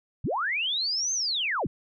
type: linear two-way sweep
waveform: sine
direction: up then down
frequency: 59.2 to 6390 to 59.2 Hz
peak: -25 dBFS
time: 0.24-1.67 s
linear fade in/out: 5 ms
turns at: 1.13 s
effects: none